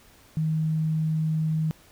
sine tone, 157.6 Hz, D#3, 23 cents sharp, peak -22 dBFS, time 0.37-1.71 s, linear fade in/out 0 ms, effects pink hiss -55 dBFS RMS until 1.91 s

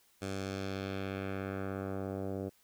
10% pulse tone with low-pass filter sweep, 96.9 Hz, G2, 20 cents flat, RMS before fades -38 dBFS, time 0.21-2.5 s, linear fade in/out 20 ms, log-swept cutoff 8800 to 530 Hz, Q 1.2, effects white hiss -68 dBFS RMS until 2.63 s

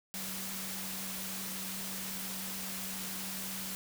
sine tone in noise, 190.6 Hz, G3, 48 cents flat, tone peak -45 dBFS, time 0.14-3.75 s, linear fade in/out 0 ms, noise white, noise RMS -40 dBFS, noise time 0.14-3.75 s, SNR -8 dB, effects none

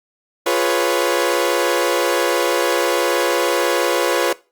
sawtooth chord, C# dominant seventh, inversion first, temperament equal, 349.2 / 415.3 / 493.9 / 554.4 Hz, E#4 / G#4 / B4 / C#5, 0 / 0 / 0 / 0 cents, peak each -17 / -20 / -16 / -17 dBFS, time 0.46-4.33 s, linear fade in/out 5 ms, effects noise-tail reverb RT60 0.3 s tail -20 dB re dry + Opus 48 kbps

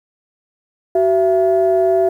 sine tone pair together, 377.5 / 669.8 Hz, F#4 / E5, +35 / +27 cents, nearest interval minor seventh, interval 992 cents, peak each -13 dBFS, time 0.95-2.09 s, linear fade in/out 5 ms, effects tanh soft clip ceiling -5 dBFS + 8-bit

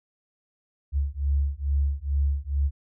sine beating tone pair, 69.3 / 71.6 Hz, C#2 / D2, 0 / -43 cents, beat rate 2.3 Hz, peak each -25 dBFS, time 0.92-2.71 s, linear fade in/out 50 ms, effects none

